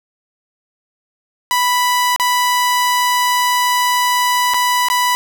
sawtooth tone with dropouts, 987.8 Hz, B5, in tune, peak -9 dBFS, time 1.51-5.15 s, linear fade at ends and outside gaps 0 ms, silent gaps 2.162-2.198 / 4.537-4.543 / 4.885-4.9 s, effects none

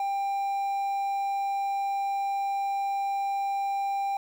triangle tone with quantisation, 793 Hz, G5, 20 cents sharp, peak -24 dBFS, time 0-4.17 s, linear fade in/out 2 ms, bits 9, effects none

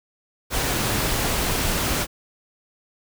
pink noise, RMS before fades -23 dBFS, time 0.5-2.07 s, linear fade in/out 50 ms, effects none

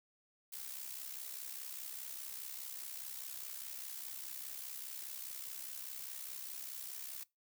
blue noise with amplitude modulation, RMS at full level -43 dBFS, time 0.52-7.24 s, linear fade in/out 10 ms, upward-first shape sine, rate 64.9 Hz, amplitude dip 65%, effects noise-tail reverb RT60 0.2 s tail -22 dB re dry

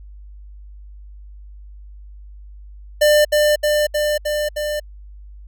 square tone with echo, 597 Hz, D5, 28 cents sharp, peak -11 dBFS, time 3.01-3.25 s, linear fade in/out 10 ms, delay 310 ms, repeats 5, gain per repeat -2 dB, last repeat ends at 4.8 s, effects added 50 Hz sine -36 dBFS peak until 5.47 s

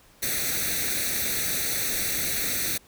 white noise with comb filter, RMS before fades -27 dBFS, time 0.22-2.78 s, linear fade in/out 10 ms, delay 0.49 ms, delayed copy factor +0.8, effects pink hiss -56 dBFS RMS until 2.87 s

